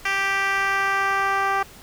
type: tone with band-pass filter sweep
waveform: 10% pulse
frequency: 392 Hz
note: G4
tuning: in tune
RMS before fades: -22 dBFS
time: 0.05-1.63 s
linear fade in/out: 5 ms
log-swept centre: 2300 to 970 Hz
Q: 1.2
effects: pink hiss -45 dBFS RMS until 1.82 s